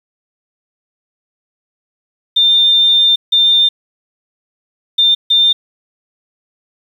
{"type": "tone bursts at uneven times", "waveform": "sine", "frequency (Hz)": 3603, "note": "A7", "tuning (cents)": 40, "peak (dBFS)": -7, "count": 4, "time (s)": [[2.36, 3.16], [3.32, 3.69], [4.98, 5.15], [5.3, 5.53]], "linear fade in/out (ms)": 10, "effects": ["7-bit"]}